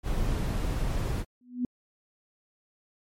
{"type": "noise", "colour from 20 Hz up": "brown", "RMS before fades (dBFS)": -28, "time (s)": [0.03, 1.25], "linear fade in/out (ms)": 50}
{"type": "tone with exponential growth", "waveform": "sine", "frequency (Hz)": 246.9, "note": "B3", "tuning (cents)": 0, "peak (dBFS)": -22, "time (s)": [1.41, 1.65], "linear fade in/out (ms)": 2, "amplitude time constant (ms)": 52}
{"effects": ["MP3 64 kbps"]}